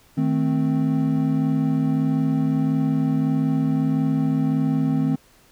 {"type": "chord", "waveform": "triangle", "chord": "A diminished", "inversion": "second", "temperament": "equal with one note detuned", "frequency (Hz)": [156.1, 220, 261.6], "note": ["Eb3", "A3", "C4"], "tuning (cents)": [6, 0, 0], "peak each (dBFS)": [-20, -24, -19], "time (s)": [0.17, 5.16], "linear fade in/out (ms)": 10, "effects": ["pink hiss -55 dBFS RMS until 5.51 s"]}